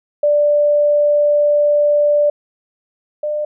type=tone pair in turn; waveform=sine; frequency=588 / 599 Hz; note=D5 / D5; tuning=+2 / +34 cents; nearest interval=unison; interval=32 cents; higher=second; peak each=-10 / -17 dBFS; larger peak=first; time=0.23-2.3 / 3.23-3.45 s; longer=first; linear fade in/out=5 ms; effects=none